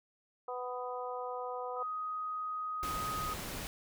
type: harmonic tone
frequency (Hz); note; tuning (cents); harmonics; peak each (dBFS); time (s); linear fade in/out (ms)
249; B3; +14; 2 / 3 / 4 / 5; -40 / -42 / -43 / -44; 0.48-1.83; 5
type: tone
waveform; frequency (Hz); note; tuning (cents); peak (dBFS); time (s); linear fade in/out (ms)
sine; 1252; D#6; +10; -35; 1.76-3.34; 10
type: noise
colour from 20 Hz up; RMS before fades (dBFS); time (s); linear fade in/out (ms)
pink; -41; 2.83-3.67; 0
effects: none